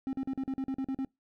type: tone bursts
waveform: triangle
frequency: 266.7 Hz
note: C4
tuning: 33 cents sharp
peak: -28 dBFS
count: 10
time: 0.07-1.048 s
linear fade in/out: 0 ms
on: 60 ms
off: 42 ms
effects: noise-tail reverb RT60 0.2 s tail -25 dB re dry